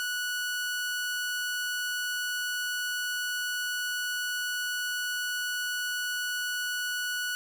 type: tone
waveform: sawtooth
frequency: 1472 Hz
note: F#6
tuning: 9 cents flat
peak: -26 dBFS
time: 0-7.35 s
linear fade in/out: 0 ms
effects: 10-bit